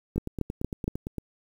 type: two click trains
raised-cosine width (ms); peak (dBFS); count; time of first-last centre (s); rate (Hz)
3; -13 / -19; 4 / 10; 0.18-0.879 / 0.16-1.183; 4.29 / 8.8
effects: 8-bit